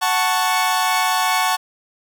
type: chord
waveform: sawtooth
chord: F# minor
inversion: none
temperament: equal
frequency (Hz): 740 / 880 / 1108.7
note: F#5 / A5 / C#6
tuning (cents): 0 / 0 / 0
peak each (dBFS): -17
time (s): 0.01-1.57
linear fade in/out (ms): 20
effects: none